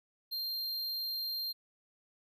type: tone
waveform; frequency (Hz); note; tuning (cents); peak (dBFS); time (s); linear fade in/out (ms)
square; 4186; C8; 0; -35; 0.31-1.53; 20
effects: none